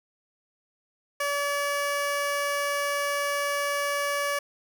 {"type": "tone", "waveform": "15% pulse", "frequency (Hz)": 572, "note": "D5", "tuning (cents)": -46, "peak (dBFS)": -19, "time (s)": [1.2, 4.39], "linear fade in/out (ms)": 5, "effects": []}